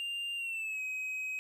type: tone with pitch glide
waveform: triangle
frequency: 2794 to 2533 Hz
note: F7 to D#7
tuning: 0 to +30 cents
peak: -33 dBFS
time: 0-1.39 s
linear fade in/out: 0 ms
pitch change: -170 cents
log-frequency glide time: 0.36-0.81 s
effects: none